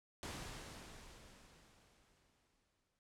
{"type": "noise with exponential decay", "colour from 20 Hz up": "pink", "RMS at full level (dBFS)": -45, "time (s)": [0.23, 2.99], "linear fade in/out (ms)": 0, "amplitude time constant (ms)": 600, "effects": ["low-pass 9000 Hz 12 dB/octave"]}